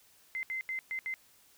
sine tone bursts at uneven times, 2070 Hz, C7, 19 cents flat, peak -33 dBFS, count 5, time 0.35-0.43 / 0.5-0.61 / 0.69-0.79 / 0.91-0.99 / 1.06-1.14 s, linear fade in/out 0 ms, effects white hiss -63 dBFS RMS until 1.57 s

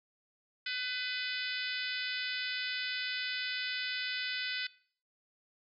harmonic tone, 502 Hz, B4, 28 cents sharp, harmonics 3 / 4 / 5 / 6 / 7 / 8 / 9 / 10, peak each -40 / -41 / -42 / -43 / -43 / -44 / -45 / -45 dBFS, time 0.66-4.67 s, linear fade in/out 5 ms, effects noise-tail reverb RT60 0.5 s tail -20 dB re dry

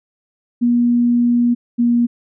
sine tone pair in turn, 240 / 238.2 Hz, B3 / A#3, -49 / +38 cents, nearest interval unison, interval 13 cents, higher first, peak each -11 dBFS, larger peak neither, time 0.61-1.55 / 1.78-2.07 s, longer first, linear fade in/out 20 ms, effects none

